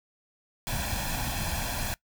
pink noise with comb filter, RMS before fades -31 dBFS, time 0.67-1.94 s, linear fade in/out 0 ms, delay 1.2 ms, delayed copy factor +0.7, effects noise-tail reverb RT60 0.1 s tail -21 dB re dry

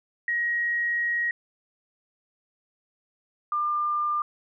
sine tone pair in turn, 1892 / 1198.1 Hz, A#6 / D6, +25 / +34 cents, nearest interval minor sixth, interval 791 cents, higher first, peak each -23 dBFS, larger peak neither, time 0.28-1.31 / 3.52-4.22 s, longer first, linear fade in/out 2 ms, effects none

